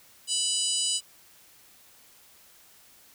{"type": "harmonic tone", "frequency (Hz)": 987.8, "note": "B5", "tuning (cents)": 0, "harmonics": [3, 4, 5, 6, 7, 8, 9], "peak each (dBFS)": [-30, -36, -32, -41, -34, -32, -31], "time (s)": [0.27, 1.01], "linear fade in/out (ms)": 50, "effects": ["white hiss -56 dBFS RMS until 3.14 s"]}